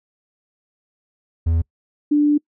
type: tone pair in turn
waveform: triangle / sine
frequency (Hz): 82.41 / 294.6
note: E2 / D4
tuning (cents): 0 / +6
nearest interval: octave + minor seventh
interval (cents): 2206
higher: second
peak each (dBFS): -13 / -12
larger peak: second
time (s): 1.46-1.62 / 2.11-2.38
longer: second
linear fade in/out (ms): 10
effects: noise-tail reverb RT60 0.1 s tail -26 dB re dry